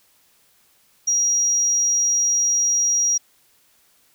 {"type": "tone", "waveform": "sine", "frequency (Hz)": 5720, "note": "F8", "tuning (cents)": 41, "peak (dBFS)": -15, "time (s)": [1.07, 3.18], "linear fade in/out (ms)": 10, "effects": ["tanh soft clip ceiling -12 dBFS", "white hiss -59 dBFS RMS until 4.14 s"]}